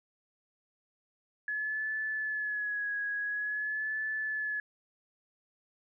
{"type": "tone with vibrato", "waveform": "sine", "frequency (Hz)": 1700, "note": "G#6", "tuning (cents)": 40, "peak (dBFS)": -31, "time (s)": [1.48, 4.6], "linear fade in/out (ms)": 2, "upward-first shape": "sine", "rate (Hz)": 0.48, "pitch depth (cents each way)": 41, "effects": []}